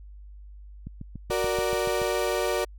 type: click train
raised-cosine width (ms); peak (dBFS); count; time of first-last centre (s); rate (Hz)
5; -24; 9; 0.87-2.018; 6.97
type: chord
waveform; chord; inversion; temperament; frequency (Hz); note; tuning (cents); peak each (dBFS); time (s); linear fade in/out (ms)
35% pulse; Gb augmented; none; equal; 370 / 466.2 / 587.3; Gb4 / Bb4 / D5; 0 / 0 / 0; -27; 1.3-2.65; 10
effects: added 50 Hz sine -42 dBFS peak until 2.78 s